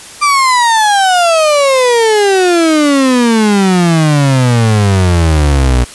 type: exponential sweep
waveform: 35% pulse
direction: down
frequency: 1192 to 59.5 Hz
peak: -5 dBFS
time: 0.21-5.85 s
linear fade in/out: 20 ms
effects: white hiss -31 dBFS RMS until 5.94 s + resampled to 24000 Hz